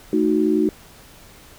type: chord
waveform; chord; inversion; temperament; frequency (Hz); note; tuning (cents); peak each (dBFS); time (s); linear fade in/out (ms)
sine; D# diminished; second; equal; 220 / 311.1 / 370; A3 / D#4 / F#4; 0 / 0 / 0; -22 / -18 / -20; 0.13-0.69; 2
effects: pink hiss -46 dBFS RMS until 1.58 s